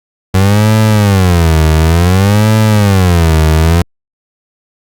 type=tone with vibrato; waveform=30% pulse; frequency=92.5 Hz; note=F#2; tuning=in tune; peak=-3 dBFS; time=0.34-3.82 s; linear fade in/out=5 ms; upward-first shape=sine; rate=0.56 Hz; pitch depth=290 cents each way; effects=Opus 48 kbps